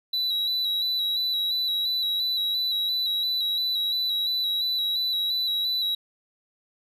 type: tone with vibrato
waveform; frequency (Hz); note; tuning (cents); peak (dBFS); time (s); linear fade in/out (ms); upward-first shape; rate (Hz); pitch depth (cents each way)
triangle; 3926; B7; -11; -22; 0.13-5.95; 5; square; 2.9; 25
effects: none

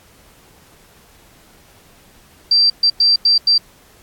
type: tone bursts at uneven times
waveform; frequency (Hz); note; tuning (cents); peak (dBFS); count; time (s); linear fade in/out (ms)
sine; 4699; D8; 0; -9; 5; 2.51-2.7 / 2.83-2.9 / 3-3.16 / 3.25-3.38 / 3.47-3.58; 5
effects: pink hiss -49 dBFS RMS until 4.02 s + AAC 64 kbps

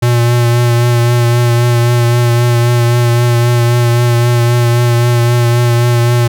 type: tone with vibrato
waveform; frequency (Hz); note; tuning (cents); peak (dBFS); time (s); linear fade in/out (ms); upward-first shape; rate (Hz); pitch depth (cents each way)
square; 119.7; A#2; +46; -8; 0.02-6.28; 10; triangle; 3.8; 28
effects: none

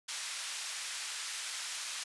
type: band-pass noise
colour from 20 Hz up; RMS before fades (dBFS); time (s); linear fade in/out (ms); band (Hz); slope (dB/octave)
white; -40; 0.08-2.04; 10; 1300 to 7900; 12
effects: resampled to 24000 Hz

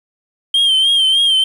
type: tone with vibrato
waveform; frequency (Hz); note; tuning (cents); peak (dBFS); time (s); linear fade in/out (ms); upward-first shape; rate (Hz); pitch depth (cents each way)
sine; 3168; G7; +18; -7; 0.54-1.44; 5; sine; 3.3; 55
effects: tanh soft clip ceiling -9 dBFS + 7-bit

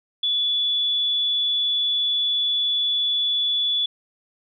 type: tone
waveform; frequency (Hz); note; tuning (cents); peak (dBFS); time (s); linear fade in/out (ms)
sine; 3437; A7; -41; -19; 0.23-3.86; 5
effects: none

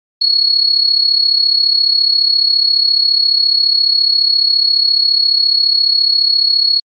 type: tone with amplitude modulation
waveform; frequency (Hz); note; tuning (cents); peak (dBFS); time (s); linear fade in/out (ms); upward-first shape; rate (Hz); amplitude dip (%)
sine; 4346; C#8; -35; -6; 0.21-6.8; 10; sine; 34.5; 70
effects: Opus 48 kbps

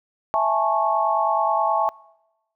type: chord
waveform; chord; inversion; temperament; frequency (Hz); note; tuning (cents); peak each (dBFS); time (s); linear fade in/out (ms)
sine; A major seventh; second; equal with one note detuned; 659.3 / 830.6 / 880 / 1099.8; E5 / G#5 / A5 / C#6; 0 / 0 / 0 / -14; -23; 0.34-1.89; 0
effects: noise-tail reverb RT60 1.0 s tail -25 dB re dry

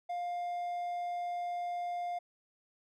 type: tone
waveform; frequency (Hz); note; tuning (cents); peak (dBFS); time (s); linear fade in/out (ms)
triangle; 704; F5; +14; -32; 0.09-2.19; 10
effects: none

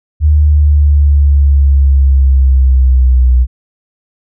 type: linear sweep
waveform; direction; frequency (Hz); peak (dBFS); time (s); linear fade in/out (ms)
sine; down; 75.8 to 61.74; -4; 0.2-3.47; 50
effects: none

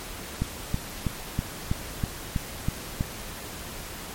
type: click train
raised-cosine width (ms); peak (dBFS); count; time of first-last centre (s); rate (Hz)
5; -12; 9; 0.42-3.009; 3.09
effects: pink hiss -38 dBFS RMS until 4.14 s + MP3 64 kbps

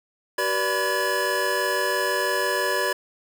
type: tone cluster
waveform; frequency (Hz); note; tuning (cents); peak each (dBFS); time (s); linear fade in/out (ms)
square; 381.1 / 484.3 / 582 / 997 / 1700; G4 / B4 / D5 / B5 / G#6; -49 / -34 / -16 / +16 / +40; -30 / -31 / -29 / -29 / -27; 0.38-2.93; 5
effects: none

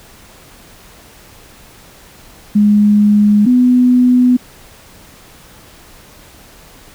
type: tone pair in turn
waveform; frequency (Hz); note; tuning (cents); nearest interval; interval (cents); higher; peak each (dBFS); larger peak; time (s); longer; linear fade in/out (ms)
sine; 207.7 / 249.1; G#3 / B3; 0 / +15; minor third; 315; second; -6; neither; 2.55-3.46 / 3.46-4.37; neither; 10
effects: pink hiss -41 dBFS RMS until 6.94 s

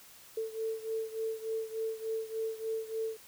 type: beating tone pair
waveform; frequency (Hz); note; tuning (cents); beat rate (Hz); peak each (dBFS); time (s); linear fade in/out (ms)
sine; 444 / 447.4; A4 / A4; +16 / +29; 3.4; -35 / -38; 0.37-3.17; 5
effects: white hiss -55 dBFS RMS until 3.27 s

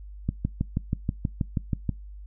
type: click train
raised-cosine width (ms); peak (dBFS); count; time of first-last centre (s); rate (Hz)
5; -12; 11; 0.29-1.893; 6.24
effects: noise-tail reverb RT60 0.2 s tail -24 dB re dry + added 50 Hz sine -39 dBFS peak until 2.26 s

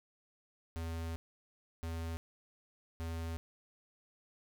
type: tone bursts at uneven times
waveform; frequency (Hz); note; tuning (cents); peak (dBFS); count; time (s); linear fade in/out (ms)
square; 82.41; E2; 0; -38; 3; 0.76-1.16 / 1.83-2.17 / 3-3.37; 0
effects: none

